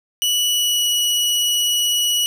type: tone with pitch glide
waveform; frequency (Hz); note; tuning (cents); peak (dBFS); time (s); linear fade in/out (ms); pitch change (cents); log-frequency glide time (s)
sawtooth; 2948 to 2929; F#7 to F#7; -7 to -18; -13; 0.22-2.26; 0; -11; 0.49-0.88
effects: none